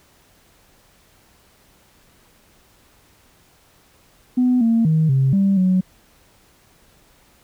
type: tone with pitch steps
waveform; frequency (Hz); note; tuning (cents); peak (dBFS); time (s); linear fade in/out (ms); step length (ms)
sine; 250.2 / 228.6 / 158.2 / 133.9 / 196.1 / 185.2; B3 / A#3 / D#3 / C3 / G3 / F#3; +23 / -34 / +29 / +40 / +1 / +2; -12; 4.37-5.81; 10; 240
effects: tanh soft clip ceiling -9 dBFS + pink hiss -55 dBFS RMS until 7.43 s